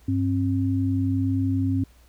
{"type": "tone pair together", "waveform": "sine", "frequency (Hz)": [99.4, 267.4], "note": ["G2", "C4"], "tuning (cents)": [25, 38], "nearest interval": "octave + perfect fourth", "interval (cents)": 1713, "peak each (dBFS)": -23, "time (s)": [0.08, 1.84], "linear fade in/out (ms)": 5, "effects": ["added 60 Hz sine -52 dBFS peak until 2.08 s", "pink hiss -59 dBFS RMS until 2.08 s"]}